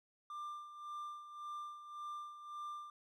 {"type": "tone with tremolo", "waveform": "triangle", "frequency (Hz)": 1190, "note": "D6", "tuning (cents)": 22, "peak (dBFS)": -40, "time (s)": [0.3, 2.9], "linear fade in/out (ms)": 2, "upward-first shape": "sine", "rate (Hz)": 1.8, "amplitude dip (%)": 65, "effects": []}